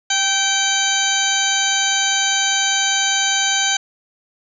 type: harmonic tone with a mistuned harmonic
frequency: 775 Hz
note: G5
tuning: 20 cents flat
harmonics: 1 / 2 / 3 / 4 / 5 / 6 / 8 / 9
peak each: -25 / -22 / -26 / -22 / -25 / -27 / -22 / -24 dBFS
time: 0.1-3.77 s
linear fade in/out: 5 ms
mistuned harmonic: 1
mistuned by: +33 cents
effects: none